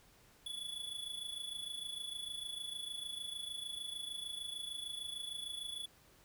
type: tone with amplitude modulation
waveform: square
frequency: 3427 Hz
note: A7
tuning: 46 cents flat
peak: -39 dBFS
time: 0.46-5.86 s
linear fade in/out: 5 ms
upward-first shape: sine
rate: 26.6 Hz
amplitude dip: 65%
effects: pink hiss -65 dBFS RMS until 6.24 s